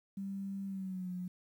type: tone with pitch glide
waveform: sine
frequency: 196 to 180.77 Hz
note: G3 to F#3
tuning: 0 to -40 cents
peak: -37 dBFS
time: 0.17-1.28 s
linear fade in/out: 5 ms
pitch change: -140 cents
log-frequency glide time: 0.66-1.11 s
effects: 11-bit